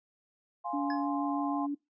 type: chord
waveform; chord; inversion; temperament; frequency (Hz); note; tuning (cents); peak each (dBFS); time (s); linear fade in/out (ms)
sine; F minor; none; equal; 698.5 / 830.6 / 1046.5; F5 / Ab5 / C6; 0 / 0 / 0; -37; 0.64-1.67; 20
type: tone with vibrato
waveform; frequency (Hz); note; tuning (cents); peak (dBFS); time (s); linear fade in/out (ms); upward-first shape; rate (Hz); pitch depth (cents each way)
sine; 285.7; D4; -48; -30; 0.73-1.75; 10; sine; 6.3; 10
type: tone with exponential decay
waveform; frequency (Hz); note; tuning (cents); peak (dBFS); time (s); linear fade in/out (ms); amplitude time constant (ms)
square; 1701; G#6; +41; -35; 0.9-1.08; 2; 37
effects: noise-tail reverb RT60 0.2 s tail -23 dB re dry + resampled to 16000 Hz